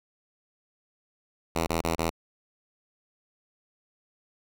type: tone bursts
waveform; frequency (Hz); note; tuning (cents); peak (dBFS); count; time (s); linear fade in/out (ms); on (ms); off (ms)
5% pulse; 82.41; E2; 0; -14; 4; 1.55-2.102; 10; 120; 24
effects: none